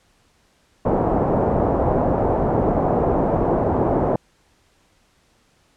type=low-pass noise; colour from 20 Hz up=white; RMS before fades=-19 dBFS; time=0.85-4.16 s; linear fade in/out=5 ms; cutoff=760 Hz; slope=24 dB/octave; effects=pink hiss -60 dBFS RMS until 5.76 s + low-pass 9000 Hz 12 dB/octave